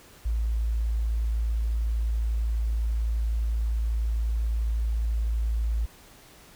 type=tone; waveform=sine; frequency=55.9 Hz; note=A1; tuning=28 cents sharp; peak=-23 dBFS; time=0.25-5.86 s; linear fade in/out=10 ms; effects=pink hiss -52 dBFS RMS until 6.55 s